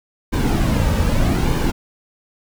brown noise with flanger, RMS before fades -17 dBFS, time 0.32-1.72 s, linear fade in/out 20 ms, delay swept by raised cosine 1.5 to 2.9 ms, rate 0.81 Hz, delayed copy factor -0.55, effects none

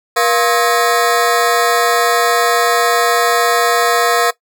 20% pulse ring-modulated tone, 587.3 Hz, D5, in tune, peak -3 dBFS, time 0.16-4.31 s, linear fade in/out 10 ms, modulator 110 Hz, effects noise-tail reverb RT60 0.1 s tail -18 dB re dry

